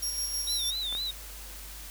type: tone with tremolo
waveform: 25% pulse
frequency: 5588 Hz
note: F8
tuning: in tune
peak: -24 dBFS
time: 0.02-0.71 s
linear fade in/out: 10 ms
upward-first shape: square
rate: 6.3 Hz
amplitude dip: 35%
type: tone with vibrato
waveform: triangle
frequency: 3768 Hz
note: A#7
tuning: 18 cents sharp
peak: -29 dBFS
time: 0.47-1.11 s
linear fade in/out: 5 ms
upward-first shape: sine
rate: 4 Hz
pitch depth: 120 cents each way
type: clicks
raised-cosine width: 0.5 ms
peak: -27 dBFS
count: 2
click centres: 0.926 / 0.951 s
effects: added 50 Hz sine -44 dBFS peak until 1.9 s + white hiss -45 dBFS RMS until 1.9 s